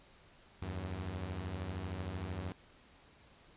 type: beating tone pair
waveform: sawtooth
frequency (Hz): 80.5 / 93.5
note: E2 / F#2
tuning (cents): -41 / +19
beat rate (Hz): 13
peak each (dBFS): -39 / -36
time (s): 0.62-2.52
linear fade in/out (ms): 0
effects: pink hiss -62 dBFS RMS until 3.56 s + resampled to 8000 Hz